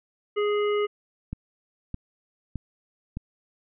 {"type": "harmonic tone", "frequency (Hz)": 415.3, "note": "G#4", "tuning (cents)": 0, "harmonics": [1, 3, 5, 7], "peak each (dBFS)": [-22, -32, -36, -39], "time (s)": [0.36, 0.87], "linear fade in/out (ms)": 20}
{"type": "click train", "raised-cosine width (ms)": 5, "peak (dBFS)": -19, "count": 4, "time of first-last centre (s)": [1.33, 3.17], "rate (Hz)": 1.63}
{"effects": []}